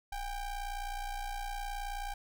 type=ring-modulated tone; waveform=square; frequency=390.4 Hz; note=G4; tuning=7 cents flat; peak=-34 dBFS; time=0.12-2.14 s; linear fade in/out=5 ms; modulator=420 Hz; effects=none